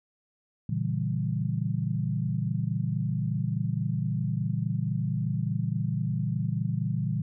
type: chord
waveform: sine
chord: A# diminished seventh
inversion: none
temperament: equal with one note detuned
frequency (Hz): 116.54 / 141.18 / 164.81 / 196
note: A#2 / C#3 / E3 / G3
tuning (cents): 0 / +32 / 0 / 0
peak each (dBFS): -30 / -31 / -31 / -34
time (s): 0.69-7.22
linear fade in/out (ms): 5
effects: none